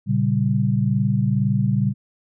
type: chord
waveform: sine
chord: G diminished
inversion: first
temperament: equal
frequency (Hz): 116.54 / 138.59 / 196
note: Bb2 / Db3 / G3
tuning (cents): 0 / 0 / 0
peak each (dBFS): -21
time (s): 0.06-1.94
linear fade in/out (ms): 50
effects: none